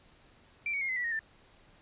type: tone with pitch steps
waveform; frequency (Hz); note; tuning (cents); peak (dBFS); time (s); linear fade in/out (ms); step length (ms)
sine; 2349 / 2243 / 2142 / 2045 / 1952.6 / 1864.4 / 1780.2; D7 / C#7 / C7 / C7 / B6 / A#6 / A6; 0 / +20 / +40 / -40 / -20 / 0 / +20; -30; 0.66-1.192; 2; 76
effects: pink hiss -61 dBFS RMS until 1.81 s + resampled to 8000 Hz